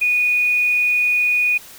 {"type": "tone", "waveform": "sine", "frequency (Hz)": 2466, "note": "D#7", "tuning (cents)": -16, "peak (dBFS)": -14, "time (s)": [0.01, 1.58], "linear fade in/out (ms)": 10, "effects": ["white hiss -41 dBFS RMS until 1.78 s"]}